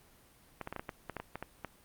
clicks, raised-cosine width 0.5 ms, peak -23 dBFS, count 12, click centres 0.613 / 0.674 / 0.726 / 0.763 / 0.795 / 0.892 / 1.097 / 1.167 / 1.2 / 1.356 / 1.426 / 1.647 s, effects pink hiss -62 dBFS RMS until 1.84 s + Opus 32 kbps

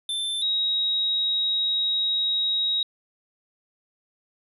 square / sine tone pair in turn, 3547 / 3802 Hz, A7 / A#7, +13 / +33 cents, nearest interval minor second, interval 120 cents, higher second, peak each -26 / -21 dBFS, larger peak second, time 0.09-0.42 / 0.42-2.83 s, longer second, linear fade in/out 2 ms, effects resampled to 32000 Hz

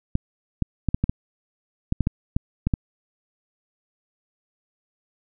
clicks, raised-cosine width 5 ms, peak -8 dBFS, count 12, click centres 0.154 / 0.623 / 0.887 / 0.945 / 1.04 / 1.095 / 1.924 / 2.007 / 2.071 / 2.365 / 2.67 / 2.738 s, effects none

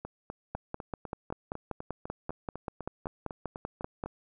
two click trains, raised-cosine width 1 ms, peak -24 / -20 dBFS, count 17 / 19, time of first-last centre 0.05-4.06 / 0.55-4.038 s, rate 3.99 / 5.16 Hz, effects none

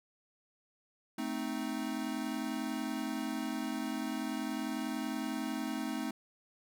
square chord, A diminished, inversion none, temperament equal with one note detuned, 220 / 260.4 / 311.1 Hz, A3 / C4 / Eb4, 0 / -8 / 0 cents, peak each -40 / -39 / -40 dBFS, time 1.18-6.11 s, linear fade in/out 5 ms, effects none

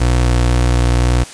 30% pulse tone with vibrato, 60.8 Hz, B1, 26 cents flat, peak -8 dBFS, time 0-1.24 s, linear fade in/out 10 ms, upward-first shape square, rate 2 Hz, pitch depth 8 cents each way, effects white hiss -34 dBFS RMS until 1.33 s + resampled to 22050 Hz

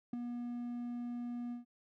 triangle tone with ADSR envelope, 240.9 Hz, B3, 43 cents flat, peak -30 dBFS, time 0.13-1.65 s, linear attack 5 ms, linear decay 7 ms, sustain -6 dB, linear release 130 ms, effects none

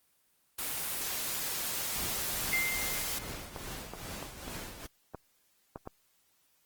white noise, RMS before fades -35 dBFS, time 0.58-3.19 s, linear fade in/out 10 ms
pink noise with tremolo, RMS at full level -40 dBFS, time 1.95-4.87 s, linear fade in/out 10 ms, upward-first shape triangle, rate 2.4 Hz, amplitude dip 65%
sine tone with exponential decay, 2093 Hz, C7, in tune, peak -26 dBFS, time 2.53-3.55 s, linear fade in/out 0 ms, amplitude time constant 220 ms
clicks, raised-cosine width 1 ms, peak -25 dBFS, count 7, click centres 3.562 / 3.936 / 4.227 / 4.48 / 5.147 / 5.759 / 5.874 s
effects white hiss -71 dBFS RMS until 6.65 s + Opus 24 kbps

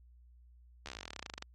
slowing click train, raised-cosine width 0.2 ms, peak -25 dBFS, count 23, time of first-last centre 0.86-1.424 s, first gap 13 ms, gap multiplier 1.06, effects added 60 Hz sine -57 dBFS peak until 1.54 s + AAC 32 kbps

